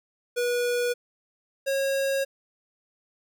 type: tone pair in turn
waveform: square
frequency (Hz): 485.5 / 545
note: B4 / C#5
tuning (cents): -30 / -29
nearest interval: major second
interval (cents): 201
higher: second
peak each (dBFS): -24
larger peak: neither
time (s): 0.36-0.94 / 1.66-2.25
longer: second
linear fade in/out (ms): 20
effects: none